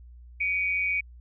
sine tone pair together, 2272 / 2457 Hz, C#7 / D#7, +42 / -22 cents, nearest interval minor second, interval 136 cents, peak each -25 / -30 dBFS, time 0.4-1.01 s, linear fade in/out 10 ms, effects added 60 Hz sine -45 dBFS peak until 1.2 s

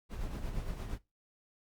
brown noise with tremolo, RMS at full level -36 dBFS, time 0.09-0.99 s, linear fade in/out 50 ms, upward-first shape triangle, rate 8.6 Hz, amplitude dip 55%, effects noise-tail reverb RT60 0.2 s tail -18 dB re dry + Opus 48 kbps

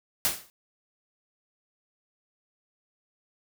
white noise with exponential decay, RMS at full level -22 dBFS, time 0.25-0.5 s, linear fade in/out 0 ms, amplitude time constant 53 ms, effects none

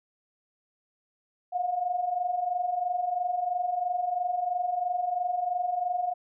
sine tone pair together, 698.5 / 721.5 Hz, F5 / F#5, 0 / -44 cents, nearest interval minor second, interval 56 cents, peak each -32 / -27 dBFS, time 1.52-6.14 s, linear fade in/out 20 ms, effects none

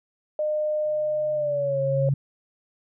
sine tone with pitch glide, 608 to 544.8 Hz, D#5 to C#5, -40 to -30 cents, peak -22 dBFS, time 0.39-2.09 s, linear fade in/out 2 ms, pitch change -190 cents, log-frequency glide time 1.34-1.8 s
sine tone with exponential growth, 138.59 Hz, C#3, in tune, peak -18 dBFS, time 0.85-2.14 s, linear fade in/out 5 ms, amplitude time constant 280 ms
effects none

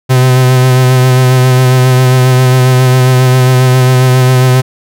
45% pulse tone with vibrato, 128.1 Hz, C3, 36 cents flat, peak -4 dBFS, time 0.09-4.62 s, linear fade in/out 20 ms, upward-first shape sine, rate 7.4 Hz, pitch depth 24 cents each way, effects none

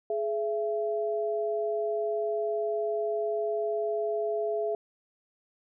sine tone pair together, 422.2 / 670.2 Hz, G#4 / E5, +29 / +29 cents, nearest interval minor sixth, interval 800 cents, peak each -29 / -30 dBFS, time 0.1-4.75 s, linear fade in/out 2 ms, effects none

